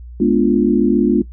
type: chord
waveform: sine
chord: G# diminished seventh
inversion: none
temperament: equal with one note detuned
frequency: 211.5 / 246.9 / 293.7 / 349.2 Hz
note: G#3 / B3 / D4 / F4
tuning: +32 / 0 / 0 / 0 cents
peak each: -16 dBFS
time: 0.2-1.22 s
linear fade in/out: 5 ms
effects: noise-tail reverb RT60 0.1 s tail -17 dB re dry + added 60 Hz sine -31 dBFS peak until 1.32 s